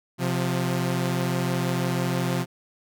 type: tone pair together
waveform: sawtooth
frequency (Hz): 130.58 / 176.2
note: C3 / F3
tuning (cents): -3 / +16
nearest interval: perfect fourth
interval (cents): 519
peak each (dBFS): -22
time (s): 0.18-2.46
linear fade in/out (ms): 50
effects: none